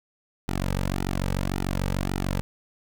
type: tone with flanger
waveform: sawtooth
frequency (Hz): 46.77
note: F#1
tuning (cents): +19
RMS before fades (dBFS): -27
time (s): 0.48-2.41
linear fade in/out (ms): 0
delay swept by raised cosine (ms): 1.8 to 2.9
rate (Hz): 1.8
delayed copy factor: -0.85
effects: none